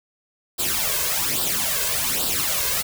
white noise with flanger, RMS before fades -23 dBFS, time 0.58-2.83 s, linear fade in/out 20 ms, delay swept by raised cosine 0.23 to 1.93 ms, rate 1.2 Hz, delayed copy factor +0.7, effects none

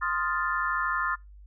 sine chord, F dominant seventh, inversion second, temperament equal, 1046.5 / 1244.5 / 1396.9 / 1760 Hz, C6 / Eb6 / F6 / A6, 0 / 0 / 0 / 0 cents, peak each -31 dBFS, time 0.01-1.16 s, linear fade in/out 20 ms, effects noise-tail reverb RT60 0.2 s tail -24 dB re dry + added 50 Hz sine -46 dBFS peak until 1.46 s

